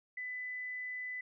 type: tone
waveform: sine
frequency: 2000 Hz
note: B6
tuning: 21 cents sharp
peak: -38 dBFS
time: 0.17-1.21 s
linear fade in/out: 5 ms
effects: none